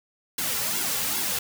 white noise with flanger, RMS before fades -27 dBFS, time 0.38-1.39 s, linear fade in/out 5 ms, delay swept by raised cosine 1.6 to 3.2 ms, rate 2.5 Hz, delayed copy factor -0.85, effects none

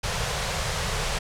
pink band-stop noise, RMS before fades -27 dBFS, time 0.03-1.19 s, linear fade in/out 10 ms, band 190 to 410 Hz, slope 48 dB/octave, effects low-pass 8000 Hz 12 dB/octave

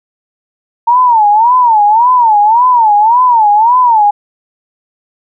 sine tone with vibrato, 912 Hz, A#5, 38 cents flat, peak -4 dBFS, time 0.87-4.11 s, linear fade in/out 10 ms, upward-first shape sine, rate 1.8 Hz, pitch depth 180 cents each way, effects none

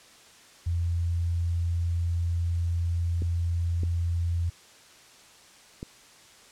sine tone, 85.4 Hz, F2, 38 cents flat, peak -24 dBFS, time 0.66-4.5 s, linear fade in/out 10 ms
clicks, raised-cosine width 3 ms, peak -22 dBFS, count 3, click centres 3.221 / 3.834 / 5.829 s
effects white hiss -53 dBFS RMS until 6.51 s + low-pass 8000 Hz 12 dB/octave

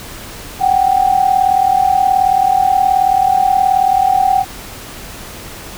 sine tone pair together, 747.3 / 786 Hz, F#5 / G5, +17 / +4 cents, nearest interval minor second, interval 87 cents, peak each -12 dBFS, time 0.59-4.45 s, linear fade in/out 50 ms, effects pink hiss -31 dBFS RMS until 5.77 s

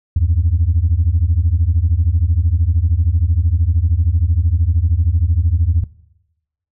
sine beating tone pair, 77 / 90 Hz, D#2 / F#2, -17 / -47 cents, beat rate 13 Hz, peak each -13 dBFS, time 0.16-5.84 s, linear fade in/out 5 ms, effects noise-tail reverb RT60 0.9 s tail -20 dB re dry + tanh soft clip ceiling -6 dBFS

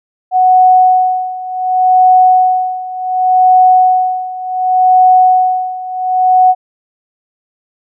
sine tone with tremolo, 740 Hz, F#5, in tune, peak -3 dBFS, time 0.31-6.55 s, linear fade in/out 50 ms, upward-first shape sine, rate 0.68 Hz, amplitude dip 85%, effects none

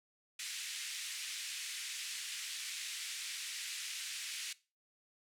pink band-pass noise, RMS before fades -43 dBFS, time 0.39-4.53 s, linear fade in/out 5 ms, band 2100 to 10000 Hz, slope 24 dB/octave, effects noise-tail reverb RT60 0.3 s tail -19 dB re dry

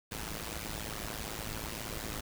pink noise with amplitude modulation, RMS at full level -36 dBFS, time 0.11-2.21 s, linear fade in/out 10 ms, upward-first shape sine, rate 108 Hz, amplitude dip 85%, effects none

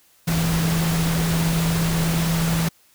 sine tone in noise, 164.81 Hz, E3, in tune, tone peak -19 dBFS, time 0.27-2.69 s, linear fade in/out 10 ms, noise pink, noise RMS -26 dBFS, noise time 0.27-2.69 s, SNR +4 dB, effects white hiss -57 dBFS RMS until 2.94 s

